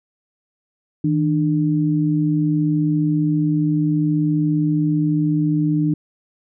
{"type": "tone pair together", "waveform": "sine", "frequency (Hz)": [158.4, 299], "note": ["D#3", "D4"], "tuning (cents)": [31, 31], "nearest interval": "major seventh", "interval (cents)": 1100, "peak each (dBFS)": -18, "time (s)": [1.04, 5.94], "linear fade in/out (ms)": 5, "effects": []}